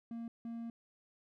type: tone bursts at uneven times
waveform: triangle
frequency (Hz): 231.5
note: A#3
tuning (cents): -12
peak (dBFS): -38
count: 2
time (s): 0.11-0.28 / 0.45-0.7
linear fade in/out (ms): 2
effects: none